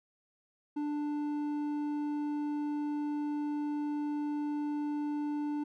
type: tone with hard clipping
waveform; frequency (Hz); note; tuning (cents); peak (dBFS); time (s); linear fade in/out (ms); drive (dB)
sine; 294.9; D4; +7; -33; 0.76-5.64; 10; 6
effects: none